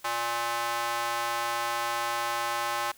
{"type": "tone with high-pass filter", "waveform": "square", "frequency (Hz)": 117.7, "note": "A#2", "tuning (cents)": 17, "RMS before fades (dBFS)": -30, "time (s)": [0.04, 2.92], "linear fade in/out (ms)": 10, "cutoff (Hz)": 940, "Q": 2, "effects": ["white hiss -56 dBFS RMS until 2.97 s"]}